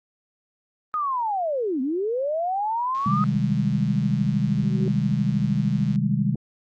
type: linear two-way sweep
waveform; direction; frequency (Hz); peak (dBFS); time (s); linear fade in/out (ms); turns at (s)
sine; down then up; 1264 to 246.9 to 1264; -22; 0.94-3.24; 0; 1.81
type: click train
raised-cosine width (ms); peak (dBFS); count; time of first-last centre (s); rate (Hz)
0.2; -29; 362; 2.95-5.958; 120
type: chord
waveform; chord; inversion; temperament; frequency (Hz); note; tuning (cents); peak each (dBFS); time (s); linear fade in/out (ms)
sine; Ab major seventh; first; just; 129.78 / 155.74 / 194.67 / 207.7; C3 / Eb3 / G3 / Ab3; -14 / +2 / -12 / 0; -25; 3.06-6.35; 5
type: tone with exponential growth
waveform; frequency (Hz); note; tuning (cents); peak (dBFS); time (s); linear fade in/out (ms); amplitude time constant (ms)
sine; 377.1; F#4; +33; -25; 4.44-4.88; 1; 94
effects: Opus 32 kbps